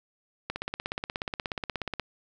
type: click train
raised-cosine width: 0.3 ms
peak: -15 dBFS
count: 26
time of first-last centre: 0.5-1.997 s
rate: 16.7 Hz
effects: none